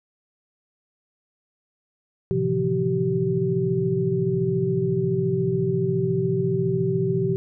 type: tone cluster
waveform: sine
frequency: 112.7 / 132.5 / 159.6 / 173.8 / 384.6 Hz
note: A2 / C3 / D#3 / F3 / G4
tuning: +42 / +22 / +44 / -8 / -33 cents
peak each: -31 / -26 / -31 / -26 / -23 dBFS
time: 2.31-7.36 s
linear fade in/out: 0 ms
effects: none